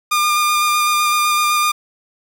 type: tone with vibrato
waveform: sawtooth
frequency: 1207 Hz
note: D6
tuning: 47 cents sharp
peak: -10 dBFS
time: 0.11-1.72 s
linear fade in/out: 10 ms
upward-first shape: square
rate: 7.9 Hz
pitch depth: 11 cents each way
effects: 7-bit